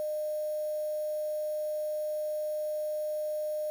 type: tone with quantisation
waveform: sine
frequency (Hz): 609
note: D#5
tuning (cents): -37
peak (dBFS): -30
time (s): 0-3.7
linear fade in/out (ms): 0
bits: 8
effects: none